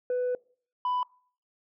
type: tone pair in turn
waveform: sine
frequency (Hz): 497.3 / 994.6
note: B4 / B5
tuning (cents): +12 / +12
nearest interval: octave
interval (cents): 1200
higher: second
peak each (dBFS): -23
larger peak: neither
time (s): 0.1-0.35 / 0.85-1.03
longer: first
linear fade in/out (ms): 2
effects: noise-tail reverb RT60 0.5 s tail -25 dB re dry + tanh soft clip ceiling -24 dBFS